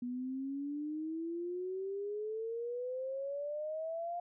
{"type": "exponential sweep", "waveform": "sine", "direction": "up", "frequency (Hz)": [242.4, 704], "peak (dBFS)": -36, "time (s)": [0.02, 4.2], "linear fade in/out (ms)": 5, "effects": []}